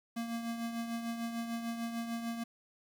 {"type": "tone with tremolo", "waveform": "square", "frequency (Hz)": 231.8, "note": "A#3", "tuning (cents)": -10, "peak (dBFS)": -34, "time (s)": [0.16, 2.44], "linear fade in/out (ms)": 10, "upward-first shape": "triangle", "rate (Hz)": 6.7, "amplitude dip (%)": 55, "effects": ["10-bit"]}